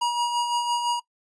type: tone with tremolo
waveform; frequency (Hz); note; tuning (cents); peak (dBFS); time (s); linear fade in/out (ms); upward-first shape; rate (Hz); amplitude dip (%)
square; 956; A#5; +43; -21; 0.01-1; 10; sine; 5.9; 45
effects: noise-tail reverb RT60 0.1 s tail -20 dB re dry + resampled to 22050 Hz